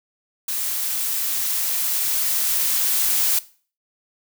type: noise with level ramp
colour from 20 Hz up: blue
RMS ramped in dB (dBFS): -25 to -19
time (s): 0.48-3.39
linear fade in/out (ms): 5
effects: noise-tail reverb RT60 0.4 s tail -18 dB re dry